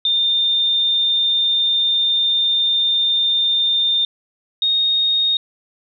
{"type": "tone pair in turn", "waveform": "sine", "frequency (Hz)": [3614, 3718], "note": ["A7", "A#7"], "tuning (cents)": [46, -5], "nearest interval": "unison", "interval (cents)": 49, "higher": "second", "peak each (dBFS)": [-14, -14], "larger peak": "neither", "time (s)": [[0.05, 4.05], [4.62, 5.37]], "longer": "first", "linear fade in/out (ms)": 2, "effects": []}